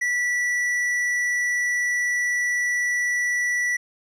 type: tone with tanh clipping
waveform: triangle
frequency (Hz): 1956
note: B6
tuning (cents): -17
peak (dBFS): -22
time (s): 0.01-3.77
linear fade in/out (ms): 10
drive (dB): 12
effects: none